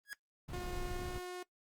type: tone with exponential growth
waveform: 45% pulse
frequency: 1661.2 Hz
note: G#6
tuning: in tune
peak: -36 dBFS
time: 0.05-0.13 s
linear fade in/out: 0 ms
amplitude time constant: 17 ms
type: noise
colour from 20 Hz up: brown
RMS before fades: -42 dBFS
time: 0.48-1.19 s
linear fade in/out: 10 ms
type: tone with pitch glide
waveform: sawtooth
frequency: 358.3 to 360.8 Hz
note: F4 to F#4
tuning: +44 to -44 cents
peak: -38 dBFS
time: 0.53-1.43 s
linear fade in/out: 5 ms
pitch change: +12 cents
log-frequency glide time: 0.95-1.09 s
effects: noise-tail reverb RT60 0.1 s tail -20 dB re dry + Opus 24 kbps